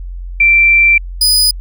sine / sawtooth tone pair in turn, 2349 / 4977 Hz, D7 / D#8, 0 / 0 cents, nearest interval octave + minor second, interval 1300 cents, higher second, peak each -5 dBFS, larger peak neither, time 0.4-0.98 / 1.21-1.51 s, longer first, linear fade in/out 5 ms, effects added 44 Hz sine -22 dBFS peak until 1.6 s

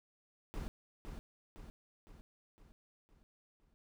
brown noise with echo, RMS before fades -41 dBFS, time 0.54-0.68 s, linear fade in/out 0 ms, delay 510 ms, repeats 6, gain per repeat -5 dB, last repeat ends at 3.74 s, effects none

